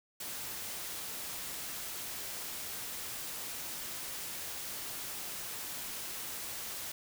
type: noise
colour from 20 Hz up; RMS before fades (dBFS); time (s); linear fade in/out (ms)
white; -41; 0.2-6.92; 5
effects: none